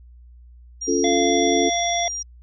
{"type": "tone", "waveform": "sine", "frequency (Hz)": 5700, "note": "F8", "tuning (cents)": 34, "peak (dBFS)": -26, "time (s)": [0.81, 2.23], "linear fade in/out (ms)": 10}
{"type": "chord", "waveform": "sine", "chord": "Db augmented", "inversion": "none", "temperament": "equal", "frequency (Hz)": [277.2, 349.2, 440], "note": ["Db4", "F4", "A4"], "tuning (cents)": [0, 0, 0], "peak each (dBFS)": -22, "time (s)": [0.87, 1.7], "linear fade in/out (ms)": 20}
{"type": "harmonic tone", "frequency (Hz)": 690, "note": "F5", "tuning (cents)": -21, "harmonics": [1, 3, 5], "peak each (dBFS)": [-22, -28, -26], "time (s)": [1.04, 2.08], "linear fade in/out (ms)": 2}
{"effects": ["added 60 Hz sine -43 dBFS peak until 2.42 s"]}